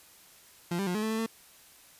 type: tone with pitch steps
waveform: 30% pulse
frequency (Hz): 173 / 197.6 / 178.4 / 213.3 / 219.4 / 221.4 / 225.3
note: F3 / G3 / F3 / G#3 / A3 / A3 / A3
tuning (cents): -16 / +14 / +37 / +46 / -5 / +11 / +41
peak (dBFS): -26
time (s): 0.71-1.263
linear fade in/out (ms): 5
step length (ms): 79
effects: white hiss -56 dBFS RMS until 1.99 s + resampled to 32000 Hz